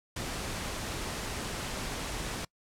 pink noise, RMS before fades -36 dBFS, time 0.16-2.45 s, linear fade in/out 5 ms, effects noise-tail reverb RT60 0.1 s tail -25 dB re dry + low-pass 10000 Hz 12 dB/octave

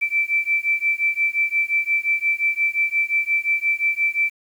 sine beating tone pair, 2328 / 2333.7 Hz, D7 / D7, -16 / -12 cents, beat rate 5.7 Hz, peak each -21 dBFS, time 0.01-4.3 s, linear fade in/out 20 ms, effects 8-bit

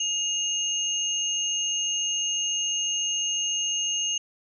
sine tone pair together, 2848 / 6394 Hz, F7 / G8, +33 / +33 cents, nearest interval octave + major second, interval 1400 cents, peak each -27 dBFS, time 0-4.18 s, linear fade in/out 5 ms, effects none

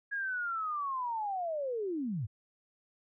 sine linear sweep, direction down, 1661.2 to 92.1 Hz, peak -32 dBFS, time 0.11-2.27 s, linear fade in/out 20 ms, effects none

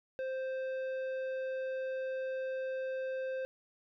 sine tone with tanh clipping, 523.3 Hz, C5, in tune, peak -36 dBFS, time 0.19-3.45 s, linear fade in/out 0 ms, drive 10 dB, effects none

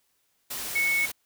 sine tone in noise, 2208 Hz, C#7, 7 cents flat, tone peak -22 dBFS, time 0.75-1.06 s, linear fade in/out 10 ms, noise white, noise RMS -34 dBFS, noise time 0.5-1.12 s, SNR +9 dB, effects white hiss -71 dBFS RMS until 1.25 s

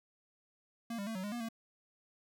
square tone with pitch steps, 231.8 / 200 / 224.6 / 186.8 / 206 / 239 / 227 Hz, A#3 / G3 / A3 / F#3 / G#3 / A#3 / A#3, -10 / +35 / +36 / +17 / -14 / +43 / -46 cents, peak -38 dBFS, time 0.9-1.488 s, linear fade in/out 5 ms, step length 84 ms, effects none

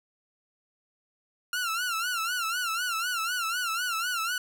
sawtooth tone with vibrato, 1396.9 Hz, F6, in tune, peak -24 dBFS, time 1.53-4.38 s, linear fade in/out 2 ms, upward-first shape sine, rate 4 Hz, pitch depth 120 cents each way, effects none

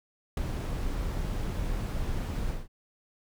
brown noise with ADSR envelope, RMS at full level -22 dBFS, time 0.37-2.68 s, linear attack 5 ms, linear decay 6 ms, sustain -9 dB, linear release 190 ms, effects none

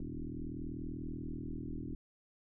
sine tone with frequency modulation, 139.1 Hz, C#3, 6 cents sharp, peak -38 dBFS, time 0-1.95 s, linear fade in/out 2 ms, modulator 40.4 Hz, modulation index 4.7, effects none

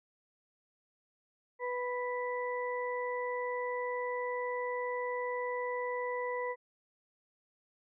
harmonic tone, 493.9 Hz, B4, in tune, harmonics 1 / 2 / 4, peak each -35 / -38 / -41 dBFS, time 1.59-6.56 s, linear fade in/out 50 ms, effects none

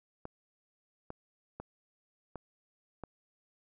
clicks, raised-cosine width 1 ms, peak -27 dBFS, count 5, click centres 0.254 / 1.104 / 1.6 / 2.357 / 3.037 s, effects none

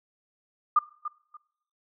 sine tone with echo, 1210 Hz, D#6, 49 cents flat, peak -16 dBFS, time 0.76-0.79 s, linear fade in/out 5 ms, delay 290 ms, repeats 2, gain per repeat -13 dB, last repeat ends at 1.37 s, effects noise-tail reverb RT60 0.7 s tail -21 dB re dry

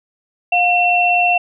sine tone pair together, 713 / 2708 Hz, F5 / E7, +36 / +46 cents, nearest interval octave + major seventh, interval 2310 cents, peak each -14 dBFS, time 0.52-1.38 s, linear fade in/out 5 ms, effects none

